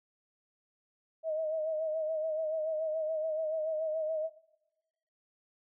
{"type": "tone with vibrato", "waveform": "sine", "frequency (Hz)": 630, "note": "D#5", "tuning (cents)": 21, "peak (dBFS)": -30, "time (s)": [1.23, 4.3], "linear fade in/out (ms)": 50, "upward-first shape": "sine", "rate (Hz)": 7, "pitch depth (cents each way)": 48, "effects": ["noise-tail reverb RT60 1.0 s tail -21 dB re dry"]}